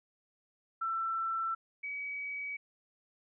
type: tone pair in turn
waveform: sine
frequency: 1338 / 2272 Hz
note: E6 / C#7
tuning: +25 / +42 cents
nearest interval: major sixth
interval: 917 cents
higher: second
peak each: -31 / -36 dBFS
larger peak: first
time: 0.81-1.55 / 1.83-2.57 s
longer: neither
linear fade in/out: 10 ms
effects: none